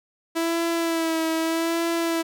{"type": "tone with vibrato", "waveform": "sawtooth", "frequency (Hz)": 329.2, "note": "E4", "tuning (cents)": -2, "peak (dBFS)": -18, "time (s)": [0.35, 2.23], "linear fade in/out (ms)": 20, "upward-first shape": "sine", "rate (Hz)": 0.81, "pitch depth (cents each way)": 33, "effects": []}